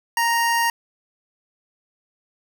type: tone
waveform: 25% pulse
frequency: 932.3 Hz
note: A#5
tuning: in tune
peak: -14 dBFS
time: 0.17-0.7 s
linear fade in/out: 2 ms
effects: 7-bit